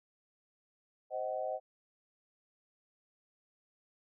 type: chord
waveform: sine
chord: C diminished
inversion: none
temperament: just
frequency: 523.3 / 627.9 / 753.5 Hz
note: C5 / Eb5 / Gb5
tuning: 0 / +16 / +31 cents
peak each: -39 / -37 / -39 dBFS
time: 1.1-1.6 s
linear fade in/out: 50 ms
effects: none